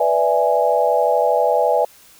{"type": "chord", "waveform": "sine", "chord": "E dominant seventh", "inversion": "second", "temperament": "equal", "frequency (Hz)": [493.9, 587.3, 659.3, 830.6], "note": ["B4", "D5", "E5", "G#5"], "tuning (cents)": [0, 0, 0, 0], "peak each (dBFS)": -19, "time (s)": [0, 1.85], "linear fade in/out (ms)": 5, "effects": ["white hiss -48 dBFS RMS until 2.19 s"]}